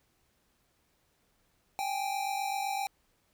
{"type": "tone pair together", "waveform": "square", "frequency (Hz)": [784, 831.8], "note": ["G5", "G#5"], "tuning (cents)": [0, 2], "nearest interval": "minor second", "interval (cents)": 102, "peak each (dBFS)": [-33, -37], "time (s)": [1.79, 2.87], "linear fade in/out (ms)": 0, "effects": ["pink hiss -72 dBFS RMS until 3.33 s"]}